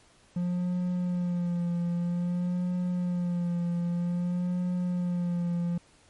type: tone with vibrato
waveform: triangle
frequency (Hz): 176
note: F3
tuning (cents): +14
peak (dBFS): -24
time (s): 0.36-5.78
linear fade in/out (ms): 5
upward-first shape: sine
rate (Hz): 0.52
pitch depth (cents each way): 33
effects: pink hiss -60 dBFS RMS until 6.09 s + MP3 48 kbps